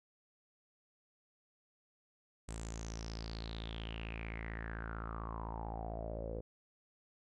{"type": "tone with low-pass filter sweep", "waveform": "sawtooth", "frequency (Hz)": 55.7, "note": "A1", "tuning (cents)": 22, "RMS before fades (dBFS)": -43, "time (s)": [2.48, 6.41], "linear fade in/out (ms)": 10, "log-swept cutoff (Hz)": [8300, 490], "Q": 7.8, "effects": []}